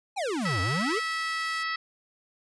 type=exponential two-way sweep; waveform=square; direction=down then up; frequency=868 to 85.9 to 491.3 Hz; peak=-28 dBFS; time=0.16-1 s; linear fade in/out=20 ms; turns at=0.61 s
type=noise; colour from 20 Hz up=blue; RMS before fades=-41 dBFS; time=0.4-1.64 s; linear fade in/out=20 ms
type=harmonic tone; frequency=650 Hz; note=E5; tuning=24 cents flat; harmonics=2 / 3 / 4 / 5 / 6 / 7 / 8; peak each=-32 / -31 / -41 / -42 / -45 / -41 / -41 dBFS; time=0.45-1.76 s; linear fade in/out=5 ms
effects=resampled to 22050 Hz